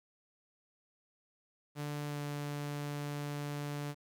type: tone with pitch glide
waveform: sawtooth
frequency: 146.83 to 145.48 Hz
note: D3 to D3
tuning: 0 to -16 cents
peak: -33 dBFS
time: 1.75-3.95 s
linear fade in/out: 50 ms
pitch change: -16 cents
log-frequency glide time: 2.07-2.19 s
effects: 11-bit